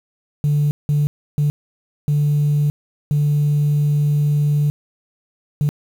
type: tone bursts at uneven times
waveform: sine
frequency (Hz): 146.83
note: D3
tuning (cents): 0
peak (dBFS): -12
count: 6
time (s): 0.44-0.71 / 0.89-1.07 / 1.38-1.5 / 2.08-2.7 / 3.11-4.7 / 5.61-5.69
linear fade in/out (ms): 0
effects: tanh soft clip ceiling -11 dBFS + 7-bit